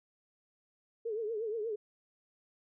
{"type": "tone with vibrato", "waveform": "sine", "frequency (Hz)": 440, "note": "A4", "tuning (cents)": 0, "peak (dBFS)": -33, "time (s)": [1.05, 1.76], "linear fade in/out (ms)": 10, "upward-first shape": "triangle", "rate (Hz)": 8.4, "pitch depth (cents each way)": 130, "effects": []}